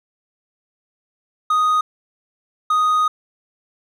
triangle tone pair in turn, 1244.5 / 1244.5 Hz, D#6 / D#6, 0 / 0 cents, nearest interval unison, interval 0 cents, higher neither, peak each -12 dBFS, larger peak neither, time 1.5-1.81 / 2.7-3.08 s, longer second, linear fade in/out 5 ms, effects none

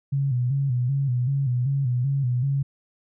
sine tone with vibrato, 130.81 Hz, C3, in tune, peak -20 dBFS, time 0.12-2.63 s, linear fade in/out 10 ms, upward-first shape square, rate 2.6 Hz, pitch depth 100 cents each way, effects none

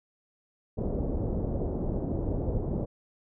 pink low-pass noise, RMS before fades -30 dBFS, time 0.77-2.86 s, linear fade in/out 20 ms, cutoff 580 Hz, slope 24 dB/octave, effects none

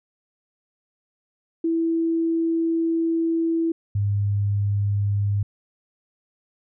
sine tone pair in turn, 329.6 / 101.45 Hz, E4 / G#2, 0 / -40 cents, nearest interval octave + minor sixth, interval 2040 cents, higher first, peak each -19 dBFS, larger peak neither, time 1.64-3.72 / 3.95-5.43 s, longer first, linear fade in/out 5 ms, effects none

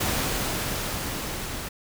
pink noise with level ramp, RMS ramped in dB -25 to -34 dBFS, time 0-1.69 s, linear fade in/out 10 ms, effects none

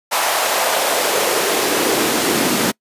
pink noise with high-pass filter sweep, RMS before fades -17 dBFS, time 0.11-2.72 s, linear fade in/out 20 ms, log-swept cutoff 800 to 230 Hz, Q 2, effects noise-tail reverb RT60 0.1 s tail -26 dB re dry + resampled to 32000 Hz

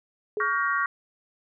sine tone with exponential decay, 421.9 Hz, G#4, 27 cents sharp, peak -24 dBFS, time 0.37-0.62 s, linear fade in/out 1 ms, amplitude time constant 53 ms
sine chord, G half-diminished seventh, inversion second, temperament just, 1128.9 / 1411.2 / 1568 / 1881.6 Hz, Db6 / F6 / G6 / Bb6, +31 / +18 / 0 / +16 cents, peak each -26 / -28 / -31 / -29 dBFS, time 0.4-0.86 s, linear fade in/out 2 ms
effects none

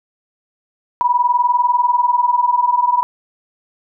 sine tone pair together, 962 / 982.2 Hz, B5 / B5, -46 / -10 cents, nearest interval unison, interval 36 cents, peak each -16 / -14 dBFS, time 1.01-3.03 s, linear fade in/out 0 ms, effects none

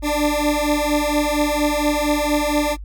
20% pulse beating tone pair, 293.7 / 298 Hz, D4 / D4, 0 / +25 cents, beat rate 4.3 Hz, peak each -15 dBFS, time 0.02-2.77 s, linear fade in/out 50 ms, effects noise-tail reverb RT60 0.1 s tail -24 dB re dry + added 50 Hz sine -30 dBFS peak until 2.84 s

